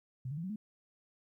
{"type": "tone with pitch steps", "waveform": "sine", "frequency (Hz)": [128.4, 145.8, 165.56, 187.99, 213.5], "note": ["C3", "D3", "E3", "F#3", "G#3"], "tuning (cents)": [-32, -12, 8, 28, 48], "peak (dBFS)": -36, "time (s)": [0.25, 0.56], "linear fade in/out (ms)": 5, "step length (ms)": 62, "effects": ["13-bit"]}